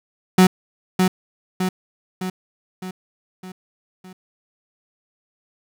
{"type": "tone with echo", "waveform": "35% pulse", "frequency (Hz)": 185, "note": "F#3", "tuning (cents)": 0, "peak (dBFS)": -7, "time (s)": [0.38, 0.47], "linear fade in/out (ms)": 5, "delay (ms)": 610, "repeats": 6, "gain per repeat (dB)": -5, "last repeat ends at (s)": 4.13, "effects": []}